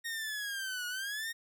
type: linear two-way sweep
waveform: sawtooth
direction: down then up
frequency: 1864.7 to 1443 to 1864.7 Hz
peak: -32 dBFS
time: 0.04-1.33 s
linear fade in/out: 20 ms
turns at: 0.87 s
effects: none